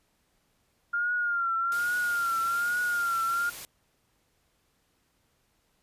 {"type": "tone with vibrato", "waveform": "sine", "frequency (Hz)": 1400, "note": "F6", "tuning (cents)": 4, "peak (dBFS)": -25, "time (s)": [0.93, 3.5], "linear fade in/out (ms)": 10, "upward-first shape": "triangle", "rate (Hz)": 1.2, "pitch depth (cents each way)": 74}
{"type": "noise", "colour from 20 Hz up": "white", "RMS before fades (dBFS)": -41, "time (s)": [1.72, 3.65], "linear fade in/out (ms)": 0}
{"effects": ["pink hiss -71 dBFS RMS until 5.82 s", "resampled to 32000 Hz"]}